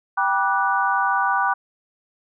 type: chord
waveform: sine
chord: G major seventh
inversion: none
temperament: equal with one note detuned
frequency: 784 / 968.6 / 1174.7 / 1480 Hz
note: G5 / B5 / D6 / F#6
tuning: 0 / -34 / 0 / 0 cents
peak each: -23 dBFS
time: 0.17-1.54 s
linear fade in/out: 10 ms
effects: none